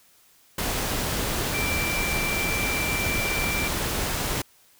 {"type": "tone in noise", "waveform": "sine", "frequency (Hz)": 2349, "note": "D7", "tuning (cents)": 0, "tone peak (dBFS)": -27, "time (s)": [1.54, 3.68], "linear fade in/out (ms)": 5, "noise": "pink", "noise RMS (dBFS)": -27, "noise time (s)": [0.58, 4.42], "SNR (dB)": -3, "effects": ["white hiss -58 dBFS RMS until 4.79 s"]}